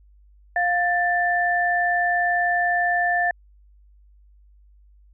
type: tone pair together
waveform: sine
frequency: 703 / 1769 Hz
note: F5 / A6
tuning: +11 / +9 cents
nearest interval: octave + major third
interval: 1598 cents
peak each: -21 dBFS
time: 0.56-3.31 s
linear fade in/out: 2 ms
effects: added 50 Hz sine -50 dBFS peak until 5.13 s